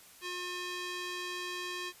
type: tone with band-pass filter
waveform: square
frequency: 358.7 Hz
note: F4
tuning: 46 cents sharp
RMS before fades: -39 dBFS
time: 0.21-1.93 s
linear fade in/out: 50 ms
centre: 3100 Hz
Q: 0.82
effects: white hiss -56 dBFS RMS until 2 s + resampled to 32000 Hz